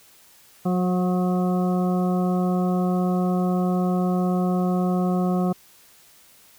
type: harmonic tone with a mistuned harmonic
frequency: 181.6 Hz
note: F#3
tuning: 32 cents flat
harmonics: 1 / 2 / 3 / 4 / 6 / 7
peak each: -20 / -28 / -32 / -30 / -37 / -38 dBFS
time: 0.65-5.53 s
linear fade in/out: 10 ms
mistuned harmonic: 3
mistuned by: -20 cents
effects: white hiss -53 dBFS RMS until 6.58 s